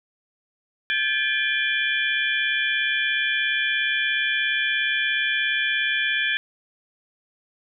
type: tone cluster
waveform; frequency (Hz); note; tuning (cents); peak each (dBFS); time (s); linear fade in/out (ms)
sine; 1588 / 1725 / 2390 / 3097 / 3388; G6 / A6 / D7 / G7 / G#7; +22 / -35 / +30 / -22 / +34; -29 / -24 / -26 / -30 / -29; 0.9-6.37; 0
effects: none